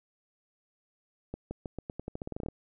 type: accelerating click train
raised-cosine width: 2 ms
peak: -23 dBFS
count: 16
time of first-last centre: 1.34-2.486 s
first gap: 170 ms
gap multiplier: 0.87
effects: none